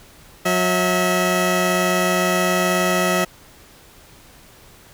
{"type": "tone pair together", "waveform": "15% pulse", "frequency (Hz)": [181.28, 646], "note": ["F#3", "E5"], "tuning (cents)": [-35, -35], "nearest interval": "octave + minor seventh", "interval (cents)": 2200, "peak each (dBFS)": -13, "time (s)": [0.45, 3.25], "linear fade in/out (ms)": 10, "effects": ["pink hiss -47 dBFS RMS until 4.93 s"]}